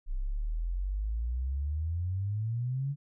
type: exponential sweep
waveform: sine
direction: up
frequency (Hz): 30.87 to 144.9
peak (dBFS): -29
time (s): 0.06-2.96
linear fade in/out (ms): 50
effects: none